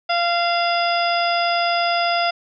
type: harmonic tone with a mistuned harmonic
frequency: 691 Hz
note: F5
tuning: 19 cents flat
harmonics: 1 / 2 / 3 / 4 / 5 / 7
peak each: -19 / -24 / -28 / -28 / -29 / -27 dBFS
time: 0.09-2.31 s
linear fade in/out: 10 ms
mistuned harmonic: 7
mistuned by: +35 cents
effects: none